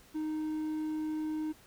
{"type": "tone", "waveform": "triangle", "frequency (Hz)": 310, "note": "D#4", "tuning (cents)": -6, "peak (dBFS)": -30, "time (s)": [0.14, 1.53], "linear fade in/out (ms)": 20, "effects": ["pink hiss -59 dBFS RMS until 1.66 s"]}